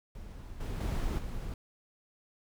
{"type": "noise with level steps", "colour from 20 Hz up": "brown", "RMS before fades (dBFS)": [-45, -35, -31, -38], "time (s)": [0.15, 1.54], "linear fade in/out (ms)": 2, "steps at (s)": [0.6, 0.8, 1.18], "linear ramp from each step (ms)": 10, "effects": []}